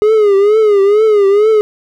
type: tone with vibrato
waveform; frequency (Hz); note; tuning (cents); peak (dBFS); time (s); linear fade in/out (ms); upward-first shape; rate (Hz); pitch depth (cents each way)
triangle; 415.3; G#4; 0; -4; 0.02-1.61; 0; triangle; 2.2; 120
effects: none